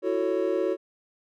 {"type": "chord", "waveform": "triangle", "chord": "F# minor seventh", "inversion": "third", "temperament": "just", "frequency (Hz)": [333, 370, 444, 555], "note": ["E4", "F#4", "A4", "C#5"], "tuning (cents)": [18, 0, 16, 2], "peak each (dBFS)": [-28, -25, -28, -27], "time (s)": [0.02, 0.77], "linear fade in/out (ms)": 50, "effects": []}